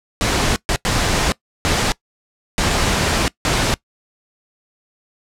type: noise bursts at uneven times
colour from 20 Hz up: pink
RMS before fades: -17 dBFS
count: 6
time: 0.21-0.56 / 0.69-0.76 / 0.85-1.32 / 1.65-1.92 / 2.58-3.28 / 3.45-3.74 s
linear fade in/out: 0 ms
effects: noise-tail reverb RT60 0.1 s tail -21 dB re dry + low-pass 8000 Hz 12 dB/octave